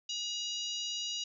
harmonic tone with a mistuned harmonic, 958 Hz, A#5, 47 cents sharp, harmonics 3 / 4 / 5 / 6 / 7, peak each -38 / -40 / -42 / -44 / -45 dBFS, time 0.09-1.24 s, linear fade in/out 5 ms, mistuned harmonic 6, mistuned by +20 cents, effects none

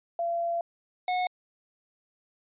sine / square tone pair in turn, 682 / 729.2 Hz, F5 / F#5, -41 / -25 cents, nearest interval minor second, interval 116 cents, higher second, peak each -26 dBFS, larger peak neither, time 0.19-0.61 / 1.08-1.27 s, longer first, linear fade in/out 2 ms, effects resampled to 8000 Hz

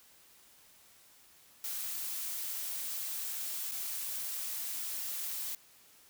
blue noise with dropouts, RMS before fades -38 dBFS, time 1.64-5.55 s, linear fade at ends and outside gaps 2 ms, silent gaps 3.714-3.718 s, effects white hiss -61 dBFS RMS until 6.09 s

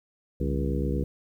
harmonic tone with a mistuned harmonic, 68.8 Hz, C#2, 12 cents flat, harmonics 1 / 2 / 3 / 4 / 5 / 6 / 7, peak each -28 / -31 / -33 / -34 / -35 / -36 / -36 dBFS, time 0.4-1.04 s, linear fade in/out 5 ms, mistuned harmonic 2, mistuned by +140 cents, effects 10-bit

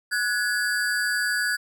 square ring-modulated tone, 1575 Hz, G6, 8 cents sharp, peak -20 dBFS, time 0.11-1.57 s, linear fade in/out 20 ms, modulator 106 Hz, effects none

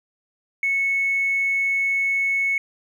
triangle tone with tanh clipping, 2204 Hz, C#7, 11 cents flat, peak -18 dBFS, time 0.63-2.58 s, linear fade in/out 2 ms, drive 1 dB, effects none

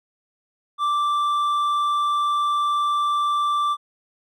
sine tone with hard clipping, 1173 Hz, D6, 2 cents flat, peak -20 dBFS, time 0.78-3.77 s, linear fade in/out 50 ms, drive 5 dB, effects none

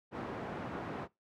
pink band-pass noise, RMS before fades -41 dBFS, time 0.11-1.08 s, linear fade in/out 50 ms, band 150 to 1300 Hz, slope 12 dB/octave, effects noise-tail reverb RT60 0.2 s tail -21 dB re dry

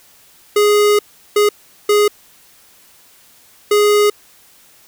square tone bursts at uneven times, 415.3 Hz, G#4, in tune, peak -10 dBFS, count 4, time 0.56-0.99 / 1.36-1.49 / 1.89-2.08 / 3.71-4.1 s, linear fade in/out 5 ms, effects white hiss -48 dBFS RMS until 4.87 s

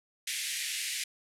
pink band-pass noise, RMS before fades -35 dBFS, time 0.27-1.04 s, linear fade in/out 5 ms, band 1900 to 12000 Hz, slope 48 dB/octave, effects none

